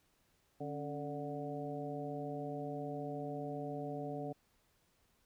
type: harmonic tone with a mistuned harmonic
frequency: 146.83 Hz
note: D3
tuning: in tune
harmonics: 1 / 2 / 3 / 4 / 5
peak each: -45 / -44 / -45 / -46 / -46 dBFS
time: 0.6-4.33 s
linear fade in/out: 10 ms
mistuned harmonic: 2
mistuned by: -88 cents
effects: pink hiss -74 dBFS RMS until 5.25 s